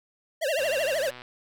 square tone with vibrato, 587.3 Hz, D5, in tune, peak -25 dBFS, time 0.41-1.11 s, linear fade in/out 20 ms, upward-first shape triangle, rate 13 Hz, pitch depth 260 cents each way
sine tone, 2755 Hz, F7, 24 cents flat, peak -33 dBFS, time 0.47-0.95 s, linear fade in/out 10 ms
click train, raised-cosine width 0.3 ms, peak -26 dBFS, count 79, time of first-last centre 0.59-1.219 s, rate 124 Hz
effects none

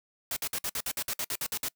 white noise bursts, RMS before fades -32 dBFS, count 13, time 0.31-1.685 s, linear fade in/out 2 ms, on 55 ms, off 55 ms, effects noise-tail reverb RT60 0.1 s tail -24 dB re dry

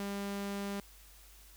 sawtooth tone, 200 Hz, G3, 35 cents sharp, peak -32 dBFS, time 0-0.8 s, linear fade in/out 2 ms, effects added 50 Hz sine -57 dBFS peak until 1.56 s + white hiss -59 dBFS RMS until 1.56 s

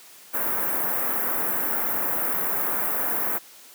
white band-stop noise, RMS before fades -25 dBFS, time 0.33-3.39 s, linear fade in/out 20 ms, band 1700 to 13000 Hz, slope 24 dB/octave, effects white hiss -48 dBFS RMS until 3.74 s + high-pass 200 Hz 12 dB/octave

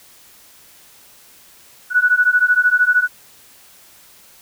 sine beating tone pair, 1468 / 1481 Hz, F#6 / F#6, -14 / +1 cents, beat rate 13 Hz, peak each -15 / -14 dBFS, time 1.9-3.08 s, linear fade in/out 50 ms, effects white hiss -47 dBFS RMS until 4.41 s

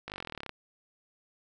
slowing click train, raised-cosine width 0.3 ms, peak -22 dBFS, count 18, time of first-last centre 0.08-0.493 s, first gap 19 ms, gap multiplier 1.03, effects none

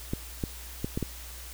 clicks, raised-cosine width 3 ms, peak -16 dBFS, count 5, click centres 0.135 / 0.438 / 0.845 / 0.975 / 1.027 s, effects added 60 Hz sine -43 dBFS peak until 1.53 s + white hiss -45 dBFS RMS until 1.53 s

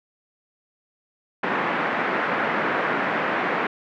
white band-pass noise, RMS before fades -24 dBFS, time 1.43-3.67 s, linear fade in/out 5 ms, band 170 to 1900 Hz, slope 24 dB/octave, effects none

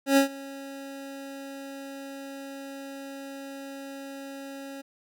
25% pulse tone with ADSR envelope, 274.7 Hz, C#4, 16 cents flat, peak -12 dBFS, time 0.06-4.82 s, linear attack 110 ms, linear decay 110 ms, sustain -22 dB, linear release 14 ms, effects none

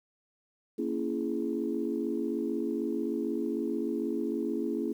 sine chord, A# half-diminished seventh, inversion none, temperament just, 233.1 / 279.7 / 335.6 / 419.5 Hz, A#3 / C#4 / E4 / G#4, 0 / +16 / +31 / +17 cents, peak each -34 / -34 / -33 / -35 dBFS, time 0.78-4.93 s, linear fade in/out 10 ms, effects tanh soft clip ceiling -18 dBFS + 10-bit

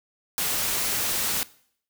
white noise, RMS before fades -26 dBFS, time 0.38-1.43 s, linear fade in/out 0 ms, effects noise-tail reverb RT60 0.6 s tail -20 dB re dry

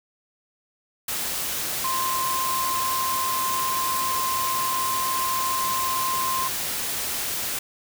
sine tone in noise, 1046.5 Hz, C6, in tune, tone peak -24 dBFS, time 1.84-6.48 s, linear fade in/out 5 ms, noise white, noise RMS -28 dBFS, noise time 1.08-7.59 s, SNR +1 dB, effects none

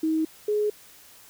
sine tone pair in turn, 317.2 / 420 Hz, D#4 / G#4, +33 / +19 cents, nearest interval perfect fourth, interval 486 cents, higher second, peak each -21 dBFS, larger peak neither, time 0.03-0.25 / 0.48-0.7 s, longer neither, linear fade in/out 5 ms, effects white hiss -51 dBFS RMS until 1.29 s

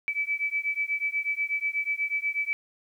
sine beating tone pair, 2299 / 2307.2 Hz, D7 / D7, -37 / -31 cents, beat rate 8.2 Hz, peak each -29 dBFS, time 0.08-2.53 s, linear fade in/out 0 ms, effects 10-bit

